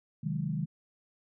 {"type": "chord", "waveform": "sine", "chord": "Ab dominant seventh", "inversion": "first", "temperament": "equal", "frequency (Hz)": [130.81, 155.56, 185, 207.7], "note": ["C3", "Eb3", "Gb3", "Ab3"], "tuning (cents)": [0, 0, 0, 0], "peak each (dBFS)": [-38, -32, -37, -38], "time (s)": [0.23, 0.66], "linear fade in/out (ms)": 10, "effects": []}